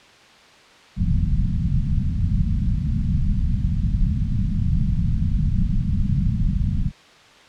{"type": "low-pass noise", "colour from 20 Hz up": "pink", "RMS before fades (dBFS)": -20, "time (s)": [0.96, 6.92], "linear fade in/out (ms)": 50, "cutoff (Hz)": 210, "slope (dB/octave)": 48, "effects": ["white hiss -48 dBFS RMS until 7.48 s", "low-pass 4000 Hz 12 dB/octave"]}